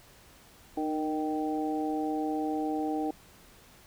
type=harmonic tone with a mistuned harmonic; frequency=155.56 Hz; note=D#3; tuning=in tune; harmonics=2 / 3 / 4 / 5; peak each=-30 / -37 / -41 / -34 dBFS; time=0.77-3.11 s; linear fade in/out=5 ms; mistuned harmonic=2; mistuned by=-26 cents; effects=pink hiss -56 dBFS RMS until 3.86 s